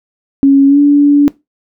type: tone with pitch glide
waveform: sine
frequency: 275.8 to 288 Hz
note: C#4 to D4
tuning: -9 to -34 cents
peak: -3 dBFS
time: 0.43-1.28 s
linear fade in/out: 0 ms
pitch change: +75 cents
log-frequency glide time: 0.67-0.79 s
effects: noise-tail reverb RT60 0.2 s tail -19 dB re dry